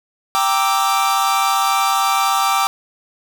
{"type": "chord", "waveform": "45% pulse", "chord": "E half-diminished seventh", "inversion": "first", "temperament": "equal", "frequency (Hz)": [784, 932.3, 1174.7, 1318.5], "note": ["G5", "Bb5", "D6", "E6"], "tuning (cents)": [0, 0, 0, 0], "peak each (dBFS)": [-19, -24, -18, -22], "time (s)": [0.35, 2.67], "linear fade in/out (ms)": 0, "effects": []}